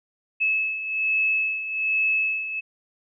sine beating tone pair, 2596 / 2597.2 Hz, E7 / E7, -27 / -26 cents, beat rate 1.2 Hz, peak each -28 / -22 dBFS, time 0.4-2.61 s, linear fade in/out 20 ms, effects none

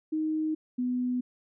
sine tone pair in turn, 312.1 / 249 Hz, D#4 / B3, +5 / +14 cents, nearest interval major third, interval 391 cents, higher first, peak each -26 dBFS, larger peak neither, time 0.12-0.55 / 0.78-1.21 s, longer neither, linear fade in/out 10 ms, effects none

